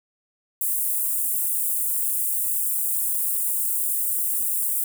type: high-pass noise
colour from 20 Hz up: white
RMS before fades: -24 dBFS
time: 0.61-4.84 s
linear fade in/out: 2 ms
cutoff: 8300 Hz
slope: 48 dB/octave
effects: none